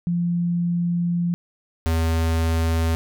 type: tone pair in turn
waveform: sine / square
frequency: 173 / 81.8 Hz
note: F3 / E2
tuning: -16 / -13 cents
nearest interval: octave + minor second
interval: 1297 cents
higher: first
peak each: -19 dBFS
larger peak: neither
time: 0.07-1.34 / 1.86-2.95 s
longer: first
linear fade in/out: 0 ms
effects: none